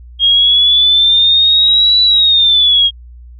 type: exponential two-way sweep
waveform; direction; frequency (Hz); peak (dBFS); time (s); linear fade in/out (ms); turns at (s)
sine; up then down; 3246 to 3960 to 3246; -6; 0.19-2.91; 50; 2.02
effects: added 60 Hz sine -32 dBFS peak until 3.39 s